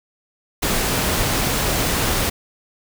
pink noise, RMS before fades -20 dBFS, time 0.62-2.3 s, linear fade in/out 10 ms, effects none

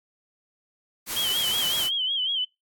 white noise, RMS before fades -30 dBFS, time 1.06-1.9 s, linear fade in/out 50 ms
sine tone with vibrato, 3144 Hz, G7, 4 cents sharp, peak -23 dBFS, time 1.16-2.45 s, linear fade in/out 10 ms, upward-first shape sine, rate 5.4 Hz, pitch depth 94 cents each way
effects noise-tail reverb RT60 0.2 s tail -23 dB re dry + AAC 64 kbps

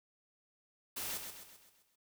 white noise with echo, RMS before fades -40 dBFS, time 0.96-1.18 s, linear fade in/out 10 ms, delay 130 ms, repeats 6, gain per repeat -6 dB, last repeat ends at 1.96 s, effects none

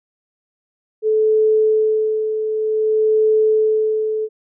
sine tone with tremolo, 434.1 Hz, A4, 23 cents flat, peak -11 dBFS, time 1.02-4.29 s, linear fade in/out 50 ms, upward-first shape sine, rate 0.54 Hz, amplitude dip 55%, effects none

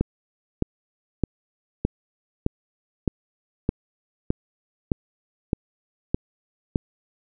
click train, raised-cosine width 3 ms, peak -7 dBFS, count 12, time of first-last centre 0.01-6.758 s, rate 1.63 Hz, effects none

